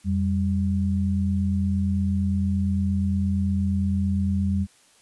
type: tone pair together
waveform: sine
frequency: 87.31 / 196 Hz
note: F2 / G3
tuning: 0 / 0 cents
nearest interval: octave + major second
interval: 1400 cents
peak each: -23 dBFS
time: 0.04-4.67 s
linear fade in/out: 50 ms
effects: white hiss -57 dBFS RMS until 5.01 s + resampled to 24000 Hz